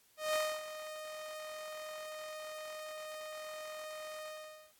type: tone with ADSR envelope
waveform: sawtooth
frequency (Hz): 618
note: D#5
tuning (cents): -12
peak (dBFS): -26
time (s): 0.17-4.73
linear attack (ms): 170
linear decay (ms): 270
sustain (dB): -13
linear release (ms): 460
effects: white hiss -68 dBFS RMS until 4.79 s + AAC 64 kbps